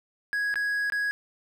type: tone with dropouts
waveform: triangle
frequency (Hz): 1661.2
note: G#6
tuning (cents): 0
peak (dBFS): -23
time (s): 0.33-1.11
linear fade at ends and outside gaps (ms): 0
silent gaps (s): 0.541-0.557 / 0.9-0.922
effects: none